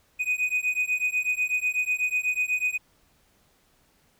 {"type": "beating tone pair", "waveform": "triangle", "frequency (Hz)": [2489, 2497.1], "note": ["D#7", "D#7"], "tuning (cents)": [0, 6], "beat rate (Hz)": 8.1, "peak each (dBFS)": [-25, -25], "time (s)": [0.19, 2.78], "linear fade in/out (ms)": 20, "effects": ["pink hiss -64 dBFS RMS until 4.19 s"]}